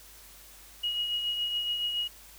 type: tone with tremolo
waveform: sine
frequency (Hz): 2894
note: F#7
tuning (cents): -39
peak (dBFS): -26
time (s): 0.83-2.08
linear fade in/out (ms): 10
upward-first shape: triangle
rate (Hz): 7.1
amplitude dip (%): 45
effects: added 50 Hz sine -57 dBFS peak until 2.38 s + white hiss -52 dBFS RMS until 2.38 s